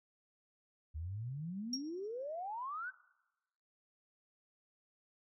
sine exponential sweep, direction up, 73.42 to 1568 Hz, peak -39 dBFS, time 0.94-2.91 s, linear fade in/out 20 ms
sine tone with exponential decay, 5588 Hz, F8, in tune, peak -31 dBFS, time 1.73-1.85 s, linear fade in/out 5 ms, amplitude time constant 25 ms
effects noise-tail reverb RT60 1.0 s tail -20 dB re dry + tanh soft clip ceiling -26 dBFS

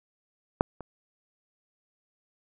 clicks, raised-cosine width 1 ms, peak -6 / -25 dBFS, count 2, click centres 0.609 / 0.807 s, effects none

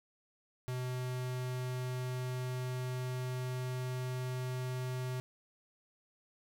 square tone with pitch glide, 126.5 to 127.38 Hz, B2 to C3, +42 to -46 cents, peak -36 dBFS, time 0.68-5.2 s, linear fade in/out 0 ms, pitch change +12 cents, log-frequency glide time 0.84-4.97 s, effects none

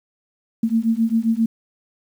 sine beating tone pair, 222.8 / 230.3 Hz, A3 / A#3, +22 / -21 cents, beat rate 7.5 Hz, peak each -19 dBFS, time 0.63-1.46 s, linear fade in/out 5 ms, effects 8-bit

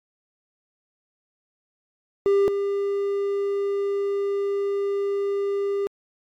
triangle tone pair in turn, 398.3 / 399.9 Hz, G4 / G4, +28 / +35 cents, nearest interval unison, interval 7 cents, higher second, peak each -14 / -20 dBFS, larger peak first, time 2.26-2.48 / 2.48-5.87 s, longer second, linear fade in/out 0 ms, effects AAC 64 kbps

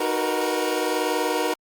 25% pulse chord, B major seventh, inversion first, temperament equal with one note detuned, 311.1 / 370 / 466.2 / 486.8 Hz, D#4 / F#4 / A#4 / B4, 0 / 0 / 0 / -25 cents, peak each -24 dBFS, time 0-1.54 s, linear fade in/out 5 ms, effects Opus 32 kbps

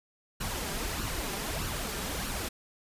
pink noise with flanger, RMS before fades -34 dBFS, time 0.4-2.49 s, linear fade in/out 10 ms, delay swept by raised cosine 0.69 to 5.09 ms, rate 1.6 Hz, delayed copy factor +0.55, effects resampled to 32000 Hz

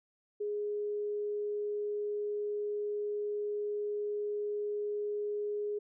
sine tone, 415.3 Hz, G#4, in tune, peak -32 dBFS, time 0.4-5.79 s, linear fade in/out 10 ms, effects none

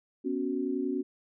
sine chord, B suspended second, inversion none, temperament equal, 246.9 / 277.2 / 370 Hz, B3 / C#4 / F#4, 0 / 0 / 0 cents, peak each -34 / -31 / -33 dBFS, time 0.24-1.03 s, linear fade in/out 20 ms, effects none

